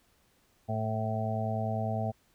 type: harmonic tone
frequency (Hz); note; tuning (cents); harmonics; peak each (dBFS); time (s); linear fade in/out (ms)
110; A2; 0; 1 / 2 / 4 / 5 / 6 / 7; -32 / -36 / -43 / -43 / -35 / -37; 0.68-2.12; 20
effects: pink hiss -68 dBFS RMS until 2.34 s